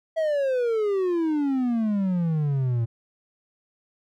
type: exponential sweep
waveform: triangle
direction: down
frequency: 656 to 112.7 Hz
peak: -19 dBFS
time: 0.16-2.86 s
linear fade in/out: 20 ms
effects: none